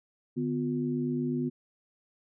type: tone cluster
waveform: sine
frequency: 148.6 / 248.5 / 356.7 Hz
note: D3 / B3 / F4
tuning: +21 / +11 / +37 cents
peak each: -34 / -29 / -35 dBFS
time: 0.36-1.5 s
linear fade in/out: 20 ms
effects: none